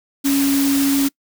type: tone in noise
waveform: sine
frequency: 277.2 Hz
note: C#4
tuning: in tune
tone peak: -14 dBFS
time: 0.24-1.09 s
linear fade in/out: 20 ms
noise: white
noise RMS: -24 dBFS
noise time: 0.24-1.09 s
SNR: +7 dB
effects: noise-tail reverb RT60 0.1 s tail -23 dB re dry